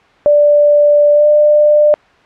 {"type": "tone with pitch glide", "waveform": "sine", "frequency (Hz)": [587.3, 596.9], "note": ["D5", "D5"], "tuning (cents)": [0, 28], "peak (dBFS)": -5, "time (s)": [0.26, 1.94], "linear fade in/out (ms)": 0, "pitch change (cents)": 28, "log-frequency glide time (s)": [1.13, 1.26], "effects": ["white hiss -46 dBFS RMS until 2.25 s", "low-pass 2000 Hz 12 dB/octave"]}